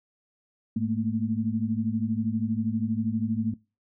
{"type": "tone cluster", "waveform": "sine", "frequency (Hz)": [106.7, 216.6, 229.1], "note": ["G#2", "A3", "A#3"], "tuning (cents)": [47, -27, -30], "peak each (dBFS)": [-32, -28, -27], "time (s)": [0.76, 3.54], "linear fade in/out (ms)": 5, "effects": ["noise-tail reverb RT60 0.3 s tail -22 dB re dry"]}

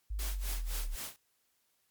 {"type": "linear sweep", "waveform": "sine", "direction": "down", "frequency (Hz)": [51.91, 34.65], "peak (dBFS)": -33, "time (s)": [0.1, 0.96], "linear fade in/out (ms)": 10}
{"type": "noise with tremolo", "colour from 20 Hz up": "white", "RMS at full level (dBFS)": -40, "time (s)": [0.19, 1.16], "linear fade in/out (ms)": 0, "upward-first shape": "sine", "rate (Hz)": 3.9, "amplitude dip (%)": 90}
{"effects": ["white hiss -75 dBFS RMS until 1.9 s", "MP3 96 kbps"]}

